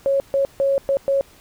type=tone bursts at uneven times; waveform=sine; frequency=550 Hz; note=C#5; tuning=14 cents flat; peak=-15 dBFS; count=5; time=0.06-0.2 / 0.34-0.45 / 0.6-0.78 / 0.89-0.97 / 1.08-1.21 s; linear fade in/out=0 ms; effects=pink hiss -50 dBFS RMS until 1.4 s